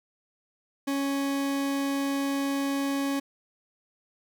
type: tone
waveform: 40% pulse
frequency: 277.2 Hz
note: C#4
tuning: in tune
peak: -25 dBFS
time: 0.87-3.2 s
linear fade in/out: 10 ms
effects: 10-bit